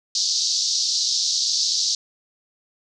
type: band-pass noise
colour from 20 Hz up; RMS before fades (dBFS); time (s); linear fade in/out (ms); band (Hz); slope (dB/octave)
pink; -22; 0.15-1.95; 2; 4100 to 6200; 48
effects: none